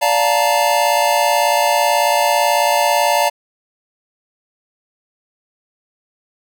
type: chord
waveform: square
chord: Bb major seventh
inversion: first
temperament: just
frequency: 582.7 / 699.2 / 874.1 / 932.3 Hz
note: D5 / F5 / A5 / Bb5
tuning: -14 / +2 / -12 / 0 cents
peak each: -19 dBFS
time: 0.01-3.3 s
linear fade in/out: 20 ms
effects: none